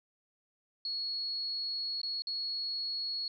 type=tone with dropouts; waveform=sine; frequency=4343 Hz; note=C#8; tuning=36 cents flat; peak=-33 dBFS; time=0.85-3.28 s; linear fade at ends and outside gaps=2 ms; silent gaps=2.016-2.032 / 2.221-2.27 s; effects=none